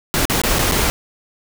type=noise with dropouts; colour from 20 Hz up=pink; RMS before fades=-17 dBFS; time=0.14-0.9 s; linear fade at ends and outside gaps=0 ms; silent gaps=0.254-0.298 / 0.416-0.436 / 0.586-0.591 / 0.714-0.721 s; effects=none